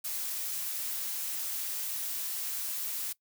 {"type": "noise", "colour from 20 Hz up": "blue", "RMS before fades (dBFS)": -35, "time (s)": [0.04, 3.13], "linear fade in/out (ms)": 10, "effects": ["noise-tail reverb RT60 0.1 s tail -20 dB re dry"]}